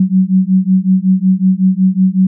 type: beating tone pair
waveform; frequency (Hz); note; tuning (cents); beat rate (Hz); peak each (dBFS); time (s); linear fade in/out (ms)
sine; 185 / 190.4; F#3 / F#3; 0 / +50; 5.4; -11; 0-2.27; 5
effects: none